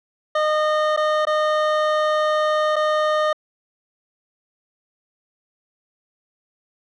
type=tone with dropouts; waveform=25% pulse; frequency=613 Hz; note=D#5; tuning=26 cents flat; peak=-13 dBFS; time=0.35-3.33 s; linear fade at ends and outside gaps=5 ms; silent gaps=0.965-0.973 / 1.253-1.269 / 2.759-2.763 s; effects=low-pass 3000 Hz 12 dB/octave